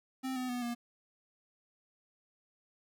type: tone with pitch steps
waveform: square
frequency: 261.6 / 253.6 / 245.8 / 238.2 Hz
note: C4 / B3 / B3 / A#3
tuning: 0 / +46 / -8 / +38 cents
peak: -35 dBFS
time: 0.23-0.75 s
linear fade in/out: 20 ms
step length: 130 ms
effects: 11-bit